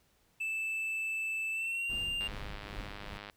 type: tone with pitch glide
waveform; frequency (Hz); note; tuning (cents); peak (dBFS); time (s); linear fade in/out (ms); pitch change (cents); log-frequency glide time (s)
triangle; 2637 to 2794; E7 to F7; 0 to 0; -31; 0.4-2.28; 10; +100; 1.52-1.95
type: noise with tremolo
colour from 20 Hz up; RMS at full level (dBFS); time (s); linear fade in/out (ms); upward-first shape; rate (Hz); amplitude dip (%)
brown; -41; 1.89-3.18; 10; triangle; 2.5; 65
type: click train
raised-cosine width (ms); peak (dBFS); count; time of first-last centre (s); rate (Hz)
0.3; -28; 112; 2.21-3.298; 102
effects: pink hiss -70 dBFS RMS until 3.36 s